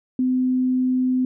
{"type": "tone", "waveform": "sine", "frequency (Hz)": 255.2, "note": "C4", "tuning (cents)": -43, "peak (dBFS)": -17, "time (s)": [0.19, 1.25], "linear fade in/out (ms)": 2, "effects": []}